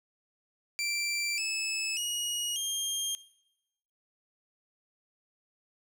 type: tone with pitch steps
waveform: 20% pulse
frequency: 2349 / 2606 / 2892 / 3209 Hz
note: D7 / E7 / F#7 / G7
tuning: 0 / -20 / -40 / +40 cents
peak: -25 dBFS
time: 0.79-3.15 s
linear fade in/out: 0 ms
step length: 590 ms
effects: noise-tail reverb RT60 0.9 s tail -19 dB re dry